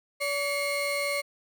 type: tone pair together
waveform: 35% pulse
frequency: 570.8 / 2159 Hz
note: D5 / C#7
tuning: -49 / -46 cents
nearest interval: octave + major seventh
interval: 2303 cents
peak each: -28 dBFS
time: 0.2-1.22 s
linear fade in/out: 20 ms
effects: none